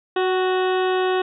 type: harmonic tone with a mistuned harmonic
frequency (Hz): 370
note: F#4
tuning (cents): 0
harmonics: 1 / 2 / 3 / 4 / 5 / 7 / 8 / 9 / 10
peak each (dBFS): -19 / -25 / -29 / -31 / -33 / -36 / -37 / -38 / -39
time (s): 0.16-1.22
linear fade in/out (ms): 5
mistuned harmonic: 2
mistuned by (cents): +24
effects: none